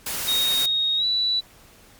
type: noise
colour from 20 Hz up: white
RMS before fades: -28 dBFS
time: 0.06-0.66 s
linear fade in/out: 5 ms
type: tone with pitch glide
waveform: sine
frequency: 3741 to 3950 Hz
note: A#7 to B7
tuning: +5 to 0 cents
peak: -19 dBFS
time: 0.27-1.41 s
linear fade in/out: 20 ms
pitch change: +95 cents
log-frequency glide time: 0.97-1.05 s
effects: pink hiss -51 dBFS RMS until 1.99 s + MP3 96 kbps